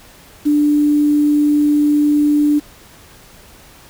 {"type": "tone with quantisation", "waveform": "sine", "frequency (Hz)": 295.2, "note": "D4", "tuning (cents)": 9, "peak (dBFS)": -10, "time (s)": [0.45, 2.6], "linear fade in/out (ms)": 20, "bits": 6, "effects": ["pink hiss -43 dBFS RMS until 3.89 s"]}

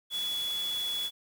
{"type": "tone in noise", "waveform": "sine", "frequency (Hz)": 3397, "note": "G#7", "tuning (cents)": 38, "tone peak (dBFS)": -30, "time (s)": [0.1, 1.11], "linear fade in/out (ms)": 50, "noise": "white", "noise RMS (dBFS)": -42, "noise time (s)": [0.1, 1.11], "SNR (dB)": 9, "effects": []}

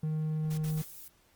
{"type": "tone", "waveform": "triangle", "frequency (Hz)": 155.56, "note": "D#3", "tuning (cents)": 0, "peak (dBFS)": -27, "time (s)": [0.03, 0.82], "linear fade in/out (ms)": 5}
{"type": "noise bursts", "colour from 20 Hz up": "white", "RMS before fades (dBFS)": -47, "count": 3, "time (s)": [0.5, 0.845], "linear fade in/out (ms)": 10, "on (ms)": 79, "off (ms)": 54}
{"type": "noise", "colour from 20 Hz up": "violet", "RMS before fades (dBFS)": -47, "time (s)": [0.68, 1.08], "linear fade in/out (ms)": 2}
{"effects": ["pink hiss -66 dBFS RMS until 1.35 s", "Opus 24 kbps"]}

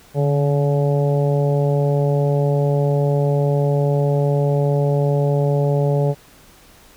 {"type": "harmonic tone with a mistuned harmonic", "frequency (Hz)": 142.4, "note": "C#3", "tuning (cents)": 47, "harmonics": [1, 2, 3, 4, 5, 6], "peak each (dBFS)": [-16, -31, -22, -23, -31, -33], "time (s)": [0.14, 6.15], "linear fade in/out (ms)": 50, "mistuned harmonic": 1, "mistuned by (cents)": 32, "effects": ["pink hiss -48 dBFS RMS until 6.96 s"]}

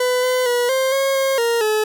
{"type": "tone with pitch steps", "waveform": "40% pulse", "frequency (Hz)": [500, 506, 485.5, 527, 543, 538, 466.8, 429.5], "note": ["B4", "B4", "B4", "C5", "C#5", "C5", "A#4", "A4"], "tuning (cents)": [21, 42, -30, 12, -36, 48, 2, -42], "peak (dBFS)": -15, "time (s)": [0, 1.84], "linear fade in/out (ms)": 5, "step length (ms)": 230, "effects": []}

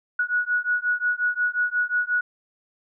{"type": "beating tone pair", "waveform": "sine", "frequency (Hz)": [1459, 1464.6], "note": ["F#6", "F#6"], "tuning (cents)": [-25, -18], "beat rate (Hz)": 5.6, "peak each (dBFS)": -24, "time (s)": [0.19, 2.21], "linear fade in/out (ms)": 5, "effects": []}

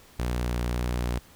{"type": "tone with vibrato", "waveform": "sawtooth", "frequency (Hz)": 60.4, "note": "B1", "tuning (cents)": -38, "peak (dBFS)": -22, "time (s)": [0.19, 1.19], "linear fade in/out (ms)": 5, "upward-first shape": "sine", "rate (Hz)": 1.8, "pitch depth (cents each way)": 12, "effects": ["pink hiss -54 dBFS RMS until 1.35 s"]}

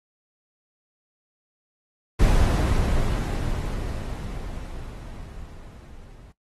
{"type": "noise with level ramp", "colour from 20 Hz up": "brown", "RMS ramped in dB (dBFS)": [-17, -46], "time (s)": [2.19, 6.32], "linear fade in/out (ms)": 10, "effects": ["noise-tail reverb RT60 0.1 s tail -17 dB re dry", "AAC 32 kbps"]}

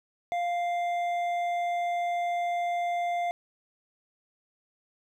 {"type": "tone with hard clipping", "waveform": "sine", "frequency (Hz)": 698.5, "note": "F5", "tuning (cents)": 0, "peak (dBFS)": -28, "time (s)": [0.32, 3.31], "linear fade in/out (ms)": 0, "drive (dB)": 7, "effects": []}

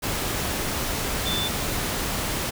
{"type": "tone in noise", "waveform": "sine", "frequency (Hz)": 3528, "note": "A7", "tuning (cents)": 4, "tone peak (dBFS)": -26, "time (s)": [1.25, 1.49], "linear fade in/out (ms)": 20, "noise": "pink", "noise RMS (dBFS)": -27, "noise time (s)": [0.02, 2.51], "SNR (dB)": -2, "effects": []}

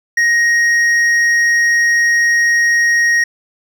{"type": "tone with hard clipping", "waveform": "triangle", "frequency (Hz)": 1876, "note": "A#6", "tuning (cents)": 11, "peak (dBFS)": -11, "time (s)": [0.17, 3.24], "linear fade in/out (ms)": 5, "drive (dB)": 9, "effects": []}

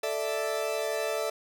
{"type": "chord", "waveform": "40% pulse", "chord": "A suspended fourth", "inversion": "none", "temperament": "equal", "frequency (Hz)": [440, 587.3, 659.3], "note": ["A4", "D5", "E5"], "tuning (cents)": [0, 0, 0], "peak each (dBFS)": -32, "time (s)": [0.03, 1.3], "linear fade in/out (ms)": 5, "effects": []}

